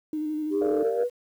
sine tone with vibrato, 306.3 Hz, D#4, 27 cents flat, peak -26 dBFS, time 0.13-0.83 s, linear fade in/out 2 ms, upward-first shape square, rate 12 Hz, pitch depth 20 cents each way
sine linear sweep, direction up, 390 to 493.9 Hz, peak -22 dBFS, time 0.5-1.1 s, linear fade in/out 50 ms
sine chord, G minor seventh, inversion none, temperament equal with one note detuned, 392 / 466.2 / 587.3 / 688.4 Hz, G4 / Bb4 / D5 / F5, 0 / 0 / 0 / -25 cents, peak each -32 / -30 / -31 / -33 dBFS, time 0.61-1.04 s, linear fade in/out 5 ms
effects tanh soft clip ceiling -16 dBFS + 9-bit

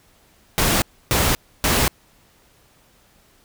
pink noise bursts, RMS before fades -18 dBFS, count 3, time 0.58-1.88 s, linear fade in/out 0 ms, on 240 ms, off 290 ms, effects pink hiss -56 dBFS RMS until 3.44 s

